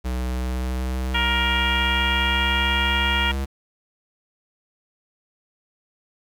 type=tone with pitch glide; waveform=square; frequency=62.7 to 67.59 Hz; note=B1 to C#2; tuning=+27 to -43 cents; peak=-24 dBFS; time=0.04-3.46 s; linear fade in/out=20 ms; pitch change=+130 cents; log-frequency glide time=0.28-2.93 s
type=harmonic tone; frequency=470 Hz; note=A#4; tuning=14 cents sharp; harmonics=2 / 3 / 4 / 5 / 6 / 7; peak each=-27 / -27 / -27 / -27 / -27 / -27 dBFS; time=1.14-3.32 s; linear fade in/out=10 ms
effects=8-bit